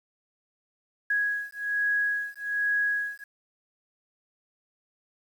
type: beating tone pair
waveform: sine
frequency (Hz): 1661.2 / 1662.4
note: G#6 / G#6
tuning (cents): 0 / +1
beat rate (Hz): 1.2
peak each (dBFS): -28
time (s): 1.1-3.24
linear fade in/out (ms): 5
effects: 9-bit